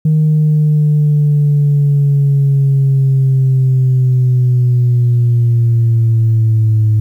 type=linear sweep; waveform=sine; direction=down; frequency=155.56 to 107.7 Hz; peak=-6 dBFS; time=0.05-7 s; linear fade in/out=5 ms; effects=tanh soft clip ceiling -5 dBFS + 8-bit